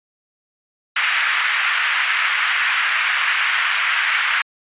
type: band-pass noise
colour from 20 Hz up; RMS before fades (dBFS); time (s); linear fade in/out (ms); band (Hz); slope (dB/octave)
pink; -19; 0.96-4.42; 5; 1400 to 2700; 24
effects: resampled to 8000 Hz